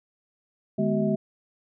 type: tone cluster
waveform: sine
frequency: 151.5 / 209.3 / 245.3 / 380.3 / 642 Hz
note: D#3 / G#3 / B3 / F#4 / E5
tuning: -46 / +14 / -12 / +48 / -46 cents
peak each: -30 / -24 / -31 / -29 / -29 dBFS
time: 0.78-1.16 s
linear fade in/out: 10 ms
effects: none